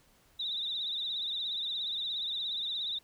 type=tone with vibrato; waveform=sine; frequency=3729 Hz; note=A#7; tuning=in tune; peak=-32 dBFS; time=0.39-2.99 s; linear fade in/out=10 ms; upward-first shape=triangle; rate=17 Hz; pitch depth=110 cents each way; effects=pink hiss -65 dBFS RMS until 3.03 s